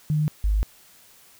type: tone pair in turn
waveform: sine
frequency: 152 / 51.58 Hz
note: D#3 / G#1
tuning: -40 / -11 cents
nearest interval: octave + perfect fifth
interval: 1871 cents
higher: first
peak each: -19 / -18 dBFS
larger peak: second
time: 0.1-0.28 / 0.44-0.63 s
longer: second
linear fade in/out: 0 ms
effects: white hiss -53 dBFS RMS until 1.39 s